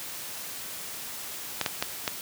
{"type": "clicks", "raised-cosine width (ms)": 0.2, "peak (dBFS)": -8, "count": 4, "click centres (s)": [1.613, 1.662, 1.825, 2.078], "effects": ["white hiss -38 dBFS RMS until 2.21 s", "high-pass 80 Hz 12 dB/octave"]}